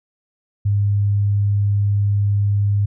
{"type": "tone", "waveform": "sine", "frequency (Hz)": 101.6, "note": "G#2", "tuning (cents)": -38, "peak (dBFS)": -14, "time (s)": [0.65, 2.86], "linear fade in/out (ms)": 10, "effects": []}